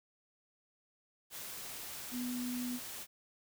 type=tone in noise; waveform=sine; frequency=246.9 Hz; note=B3; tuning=in tune; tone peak=-36 dBFS; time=2.11-2.8 s; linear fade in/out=50 ms; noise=white; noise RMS=-45 dBFS; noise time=1.3-3.07 s; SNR=+6 dB; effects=none